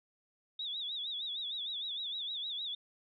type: tone with vibrato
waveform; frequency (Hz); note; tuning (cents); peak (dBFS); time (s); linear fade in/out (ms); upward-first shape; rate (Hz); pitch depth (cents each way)
sine; 3610; A7; +44; -36; 0.59-2.75; 5; sine; 6.5; 130
effects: none